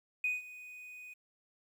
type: tone with ADSR envelope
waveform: triangle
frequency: 2489 Hz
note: D#7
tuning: in tune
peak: -25 dBFS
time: 0.24-1.14 s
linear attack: 4 ms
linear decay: 170 ms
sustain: -20 dB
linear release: 11 ms
effects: tanh soft clip ceiling -27 dBFS + 11-bit